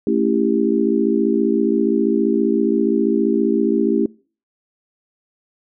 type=chord; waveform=sine; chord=A dominant seventh; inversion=none; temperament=just; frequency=220 / 275 / 330 / 396 Hz; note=A3 / C#4 / E4 / G4; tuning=0 / -14 / +2 / +18 cents; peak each=-20 dBFS; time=0.07-4.06 s; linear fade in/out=2 ms; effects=noise-tail reverb RT60 0.4 s tail -24 dB re dry